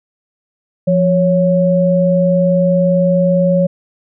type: tone pair together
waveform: sine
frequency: 174.61 / 554.4 Hz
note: F3 / C#5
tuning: 0 / 0 cents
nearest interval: octave + minor sixth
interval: 2000 cents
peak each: -12 dBFS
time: 0.87-3.67 s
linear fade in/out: 10 ms
effects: none